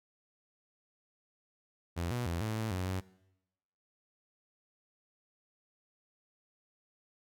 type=tone with pitch steps; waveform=sawtooth; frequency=85.6 / 121.8 / 84.8 / 109.4 / 110.7 / 91.9 / 93.8 Hz; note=F2 / B2 / E2 / A2 / A2 / F#2 / F#2; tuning=-34 / -24 / +50 / -9 / +11 / -11 / +24 cents; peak=-29 dBFS; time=1.96-3.01 s; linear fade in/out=20 ms; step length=150 ms; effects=noise-tail reverb RT60 0.9 s tail -21 dB re dry